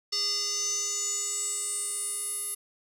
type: tone with band-pass filter sweep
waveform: square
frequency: 408.3 Hz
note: G#4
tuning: 29 cents flat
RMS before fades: -31 dBFS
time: 0.12-2.55 s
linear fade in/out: 10 ms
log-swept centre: 5100 to 11000 Hz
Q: 8.6
effects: none